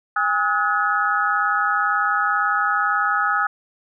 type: tone cluster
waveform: sine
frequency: 812 / 1275 / 1457 / 1703 Hz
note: G#5 / D#6 / F#6 / G#6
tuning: -39 / +42 / -27 / +43 cents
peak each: -25 / -20 / -22 / -28 dBFS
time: 0.16-3.47 s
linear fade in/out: 5 ms
effects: none